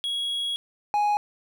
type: tone pair in turn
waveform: triangle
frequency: 3322 / 830.5 Hz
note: G#7 / G#5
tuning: 0 / 0 cents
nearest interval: 2 octaves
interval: 2400 cents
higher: first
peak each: -24 / -18 dBFS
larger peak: second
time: 0.04-0.56 / 0.94-1.17 s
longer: first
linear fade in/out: 0 ms
effects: none